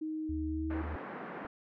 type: tone with pitch glide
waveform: sine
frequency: 312.6 to 319.2 Hz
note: D#4 to D#4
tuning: +8 to +44 cents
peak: -34 dBFS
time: 0.01-0.82 s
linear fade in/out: 10 ms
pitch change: +36 cents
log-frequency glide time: 0.47-0.69 s
type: tone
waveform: sine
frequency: 77.1 Hz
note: D#2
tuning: 15 cents flat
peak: -36 dBFS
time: 0.29-0.96 s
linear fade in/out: 5 ms
type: band-pass noise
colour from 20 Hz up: pink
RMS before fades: -43 dBFS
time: 0.7-1.47 s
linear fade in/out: 5 ms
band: 200 to 1800 Hz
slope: 24 dB/octave
type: click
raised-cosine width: 3 ms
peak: -36 dBFS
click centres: 1.45 s
effects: none